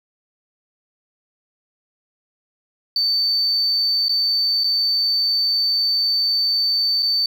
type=tone with dropouts; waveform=sine; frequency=4552 Hz; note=C#8; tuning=45 cents sharp; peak=-15 dBFS; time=2.96-7.26 s; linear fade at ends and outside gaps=2 ms; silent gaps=4.084-4.093 / 4.637-4.642 / 7.024-7.028 s; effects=tanh soft clip ceiling -12 dBFS + 8-bit